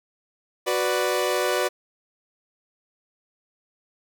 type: chord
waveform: sawtooth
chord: B minor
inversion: second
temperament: equal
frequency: 370 / 493.9 / 587.3 Hz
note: F#4 / B4 / D5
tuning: 0 / 0 / 0 cents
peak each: -22 dBFS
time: 0.66-1.69 s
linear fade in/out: 20 ms
effects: none